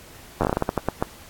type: slowing click train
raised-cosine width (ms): 1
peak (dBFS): -6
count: 13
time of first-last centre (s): 0.41-1.025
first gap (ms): 10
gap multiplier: 1.27
effects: pink hiss -46 dBFS RMS until 1.29 s + AAC 64 kbps